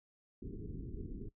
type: low-pass noise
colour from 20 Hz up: pink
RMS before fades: -44 dBFS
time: 0.42-1.29 s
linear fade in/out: 5 ms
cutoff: 430 Hz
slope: 96 dB/octave
effects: noise-tail reverb RT60 0.1 s tail -19 dB re dry